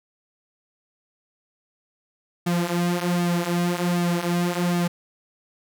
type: tone with flanger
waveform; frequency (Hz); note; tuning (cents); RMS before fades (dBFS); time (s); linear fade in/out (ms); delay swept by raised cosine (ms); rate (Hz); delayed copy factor
sawtooth; 174.61; F3; 0; -23; 2.46-4.88; 10; 2 to 8; 1.3; -0.75
effects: none